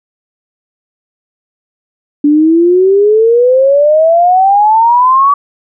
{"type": "exponential sweep", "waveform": "sine", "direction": "up", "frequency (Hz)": [288.4, 1149], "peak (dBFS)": -4, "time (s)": [2.24, 5.34], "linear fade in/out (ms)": 5, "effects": []}